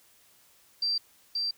sine tone with echo, 4699 Hz, D8, in tune, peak -25 dBFS, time 0.82-0.98 s, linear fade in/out 5 ms, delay 530 ms, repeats 1, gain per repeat -2 dB, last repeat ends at 1.51 s, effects white hiss -61 dBFS RMS until 1.57 s

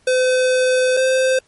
square tone pair in turn, 510 / 520.1 Hz, C5 / C5, -44 / -10 cents, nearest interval unison, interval 34 cents, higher second, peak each -14 dBFS, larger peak neither, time 0.07-0.97 / 0.97-1.39 s, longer first, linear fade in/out 5 ms, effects pink hiss -57 dBFS RMS until 1.47 s + MP3 48 kbps

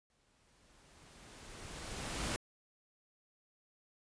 pink noise with exponential growth, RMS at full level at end -36 dBFS, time 0.1-2.36 s, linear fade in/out 0 ms, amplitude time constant 490 ms, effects resampled to 22050 Hz

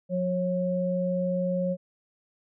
sine tone pair together, 179.8 / 546 Hz, F#3 / C#5, -49 / -26 cents, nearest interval octave + perfect fifth, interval 1923 cents, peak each -27 dBFS, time 0.09-1.77 s, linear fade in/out 50 ms, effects none

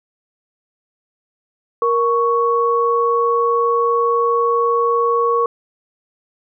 sine tone pair together, 469 / 1111.9 Hz, A#4 / C#6, +11 / +5 cents, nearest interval octave + minor third, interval 1494 cents, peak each -16 dBFS, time 1.82-5.46 s, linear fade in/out 2 ms, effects none

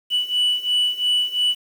sine beating tone pair, 2960 / 2962.9 Hz, F#7 / F#7, 0 / +2 cents, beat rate 2.9 Hz, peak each -20 / -18 dBFS, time 0.1-1.55 s, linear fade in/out 50 ms, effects tanh soft clip ceiling -14 dBFS + 7-bit

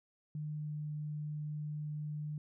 sine tone with pitch glide, 151.3 to 150.34 Hz, D#3 to D3, -48 to +41 cents, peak -37 dBFS, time 0.35-2.38 s, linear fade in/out 2 ms, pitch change -11 cents, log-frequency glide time 0.55-0.75 s, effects none

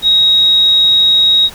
sine tone, 3787 Hz, A#7, 27 cents sharp, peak -6 dBFS, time 0.02-1.5 s, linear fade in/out 50 ms, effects pink hiss -34 dBFS RMS until 1.54 s

